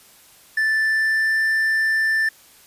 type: tone with pitch glide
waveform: triangle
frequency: 1760 to 1773.3 Hz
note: A6 to A6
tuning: 0 to +13 cents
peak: -15 dBFS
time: 0.57-2.29 s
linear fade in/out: 5 ms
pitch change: +13 cents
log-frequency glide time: 0.68-1.42 s
effects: white hiss -50 dBFS RMS until 2.66 s + resampled to 32000 Hz